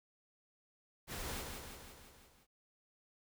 pink noise with echo, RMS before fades -43 dBFS, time 1.07-1.45 s, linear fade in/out 50 ms, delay 170 ms, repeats 6, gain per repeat -4 dB, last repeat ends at 2.47 s, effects none

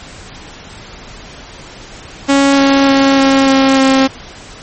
sawtooth tone with pitch steps, 277.2 / 275.1 / 273.1 / 271 / 269 / 267 Hz, C#4 / C#4 / C#4 / C#4 / C4 / C4, 0 / -13 / -26 / -39 / +48 / +35 cents, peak -3 dBFS, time 2.28-4.08 s, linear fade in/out 20 ms, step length 300 ms, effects pink hiss -33 dBFS RMS until 4.62 s + MP3 32 kbps

